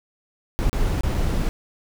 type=noise with dropouts; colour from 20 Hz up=brown; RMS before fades=-21 dBFS; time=0.59-1.49 s; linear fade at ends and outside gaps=0 ms; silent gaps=0.695-0.73 / 1.008-1.034 / 1.145-1.149 s; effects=none